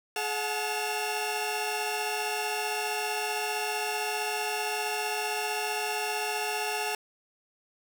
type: tone cluster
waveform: sawtooth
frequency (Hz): 423.3 / 728 / 862 / 2726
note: G#4 / F#5 / A5 / F7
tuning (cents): +33 / -28 / -36 / -43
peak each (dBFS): -31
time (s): 0.16-6.95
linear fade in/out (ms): 2
effects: none